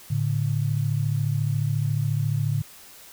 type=tone pair together; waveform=sine; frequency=110 / 144.21 Hz; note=A2 / D3; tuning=0 / -31 cents; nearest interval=perfect fourth; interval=469 cents; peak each=-24 dBFS; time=0.1-2.62 s; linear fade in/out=10 ms; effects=white hiss -47 dBFS RMS until 3.12 s